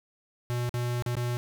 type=tone with dropouts; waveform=square; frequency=121.5 Hz; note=B2; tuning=28 cents flat; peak=-28 dBFS; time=0.5-1.37 s; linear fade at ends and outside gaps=0 ms; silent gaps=0.693-0.741 / 1.023-1.062 / 1.153-1.168 s; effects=none